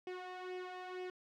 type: tone with flanger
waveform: sawtooth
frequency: 366 Hz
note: F#4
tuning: 19 cents flat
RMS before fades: -45 dBFS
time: 0.07-1.1 s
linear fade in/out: 2 ms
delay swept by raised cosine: 0.36 to 1.66 ms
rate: 2.1 Hz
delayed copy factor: +0.65
effects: low-pass 3000 Hz 12 dB/octave + 13-bit

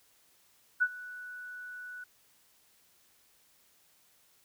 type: tone with ADSR envelope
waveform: sine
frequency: 1480 Hz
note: F#6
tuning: in tune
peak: -21 dBFS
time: 0.8-2.04 s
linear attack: 23 ms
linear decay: 53 ms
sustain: -20 dB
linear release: 5 ms
effects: white hiss -66 dBFS RMS until 4.44 s

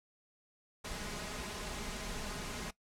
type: noise with comb filter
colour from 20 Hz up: pink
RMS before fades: -41 dBFS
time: 0.84-2.71 s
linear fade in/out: 10 ms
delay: 4.8 ms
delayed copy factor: +0.5
effects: noise-tail reverb RT60 0.1 s tail -19 dB re dry + low-pass 9000 Hz 12 dB/octave

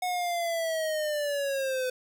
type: linear sweep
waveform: square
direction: down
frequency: 732 to 504 Hz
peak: -28 dBFS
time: 0.02-1.9 s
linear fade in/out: 5 ms
effects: 10-bit

